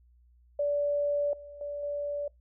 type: tone with level steps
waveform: sine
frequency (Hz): 579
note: D5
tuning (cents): -25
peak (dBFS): -25 / -43 / -33 / -30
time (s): 0.59-2.28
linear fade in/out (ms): 5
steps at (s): 1.33 / 1.61 / 1.83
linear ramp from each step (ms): 2
effects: noise-tail reverb RT60 0.2 s tail -26 dB re dry + added 60 Hz sine -58 dBFS peak until 2.4 s